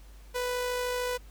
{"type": "tone with amplitude modulation", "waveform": "sawtooth", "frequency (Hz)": 495.2, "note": "B4", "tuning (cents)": 5, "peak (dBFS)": -24, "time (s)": [0.34, 1.18], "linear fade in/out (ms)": 20, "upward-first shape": "sine", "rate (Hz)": 53.4, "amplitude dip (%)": 25, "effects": ["added 50 Hz sine -47 dBFS peak until 1.3 s", "pink hiss -59 dBFS RMS until 1.3 s"]}